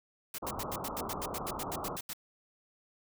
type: noise bursts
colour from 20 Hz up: white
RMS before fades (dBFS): -39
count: 15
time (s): 0.34-2.134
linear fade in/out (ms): 5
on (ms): 44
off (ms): 81
type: low-pass noise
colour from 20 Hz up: white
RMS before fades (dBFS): -39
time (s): 0.42-1.97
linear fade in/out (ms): 10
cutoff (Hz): 1300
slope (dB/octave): 96
effects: none